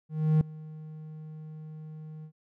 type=tone with ADSR envelope; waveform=triangle; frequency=155.56 Hz; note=D#3; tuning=in tune; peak=-16 dBFS; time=0.09-2.32 s; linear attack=320 ms; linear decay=3 ms; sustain=-22 dB; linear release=79 ms; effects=none